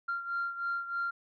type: beating tone pair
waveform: sine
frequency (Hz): 1385 / 1388.2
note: F6 / F6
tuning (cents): -15 / -11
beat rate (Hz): 3.2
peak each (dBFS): -32 / -37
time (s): 0.08-1.11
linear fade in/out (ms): 10
effects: tanh soft clip ceiling -26 dBFS